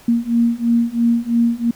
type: beating tone pair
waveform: sine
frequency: 232.6 / 235.6 Hz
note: A#3 / A#3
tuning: -4 / +19 cents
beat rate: 3 Hz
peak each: -17 / -16 dBFS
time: 0.08-1.71 s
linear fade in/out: 5 ms
effects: pink hiss -46 dBFS RMS until 1.75 s